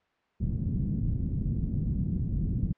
white low-pass noise, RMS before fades -29 dBFS, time 0.4-2.73 s, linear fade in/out 10 ms, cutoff 190 Hz, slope 24 dB/octave, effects white hiss -70 dBFS RMS until 2.77 s + low-pass 2000 Hz 12 dB/octave

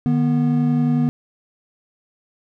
triangle tone pair together, 152 / 243.3 Hz, D#3 / B3, -40 / -26 cents, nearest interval minor sixth, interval 814 cents, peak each -17 / -15 dBFS, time 0.06-1.09 s, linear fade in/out 0 ms, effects none

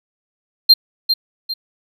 triangle tone with echo, 4186 Hz, C8, in tune, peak -3 dBFS, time 0.69-0.74 s, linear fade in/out 10 ms, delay 400 ms, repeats 2, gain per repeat -8 dB, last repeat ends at 1.54 s, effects none

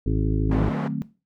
harmonic tone, 53.1 Hz, G#1, 39 cents sharp, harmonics 1 / 2 / 3 / 5 / 6 / 7 / 8, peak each -23 / -25 / -29 / -28 / -31 / -34 / -34 dBFS, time 0.06-0.69 s, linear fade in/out 5 ms
sine chord, D# diminished seventh, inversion none, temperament equal with one note detuned, 151.92 / 185 / 220 / 261.6 Hz, D#3 / F#3 / A3 / C4, -41 / 0 / 0 / 0 cents, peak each -29 / -31 / -30 / -31 dBFS, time 0.5-1.02 s, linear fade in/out 0 ms
pink band-pass noise, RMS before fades -32 dBFS, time 0.51-0.88 s, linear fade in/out 5 ms, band 310 to 1200 Hz, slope 12 dB/octave
effects noise-tail reverb RT60 0.3 s tail -17 dB re dry

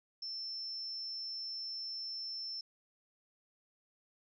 sine tone, 5340 Hz, E8, 22 cents sharp, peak -39 dBFS, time 0.22-2.61 s, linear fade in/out 5 ms, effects none

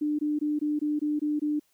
sine tone bursts, 298.7 Hz, D4, 29 cents sharp, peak -24 dBFS, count 8, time 0.01-1.597 s, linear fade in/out 10 ms, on 180 ms, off 21 ms, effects white hiss -69 dBFS RMS until 1.73 s

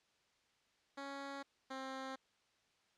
10% pulse tone pair in turn, 277.4 / 265 Hz, C#4 / C4, +1 / +22 cents, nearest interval minor second, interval 79 cents, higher first, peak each -36 / -35 dBFS, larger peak second, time 0.97-1.43 / 1.7-2.16 s, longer neither, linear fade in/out 10 ms, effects white hiss -75 dBFS RMS until 2.97 s + low-pass 5000 Hz 12 dB/octave

